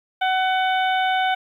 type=harmonic tone with a mistuned harmonic; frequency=750 Hz; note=F#5; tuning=23 cents sharp; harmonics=1 / 2 / 3 / 4 / 5; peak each=-19 / -25 / -29 / -31 / -33 dBFS; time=0.21-1.35 s; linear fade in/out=10 ms; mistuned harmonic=5; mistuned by=-62 cents; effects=9-bit